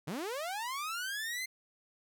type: linear sweep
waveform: sawtooth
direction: up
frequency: 130.3 to 2097 Hz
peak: -32 dBFS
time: 0.07-1.46 s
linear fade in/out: 10 ms
effects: none